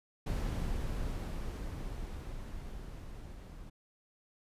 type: noise with level ramp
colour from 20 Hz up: brown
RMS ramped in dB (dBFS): -33 to -48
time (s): 0.26-3.7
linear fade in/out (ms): 10
effects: resampled to 32000 Hz